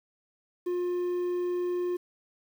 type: tone with quantisation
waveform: triangle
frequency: 355.4 Hz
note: F4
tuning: 30 cents sharp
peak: -25 dBFS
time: 0.66-1.97 s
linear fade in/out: 10 ms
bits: 9
effects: none